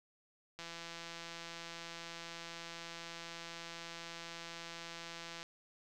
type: click train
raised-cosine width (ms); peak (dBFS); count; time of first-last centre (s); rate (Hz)
0.2; -29; 814; 0.59-5.429; 168
effects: none